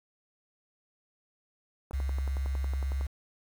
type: click train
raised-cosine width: 1 ms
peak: -28 dBFS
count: 13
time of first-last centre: 1.91-3.011 s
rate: 10.9 Hz
type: tone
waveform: sine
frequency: 67.6 Hz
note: C#2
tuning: 43 cents flat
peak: -28 dBFS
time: 1.93-3.07 s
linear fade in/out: 10 ms
effects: 8-bit